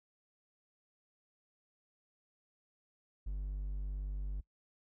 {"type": "tone", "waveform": "triangle", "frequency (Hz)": 49, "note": "G1", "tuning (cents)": 0, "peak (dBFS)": -34, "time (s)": [3.26, 4.41], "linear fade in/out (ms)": 10, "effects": ["noise-tail reverb RT60 0.1 s tail -22 dB re dry"]}